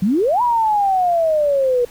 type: exponential two-way sweep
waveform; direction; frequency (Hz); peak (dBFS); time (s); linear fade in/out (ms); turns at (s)
sine; up then down; 174.61 to 987.8 to 478.5; -13; 0.02-1.85; 5; 0.42
effects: pink hiss -44 dBFS RMS until 1.9 s